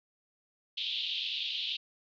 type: band-pass noise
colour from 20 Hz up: white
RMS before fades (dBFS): -35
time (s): 0.77-1.77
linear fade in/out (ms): 10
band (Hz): 2900 to 3800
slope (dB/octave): 48
effects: none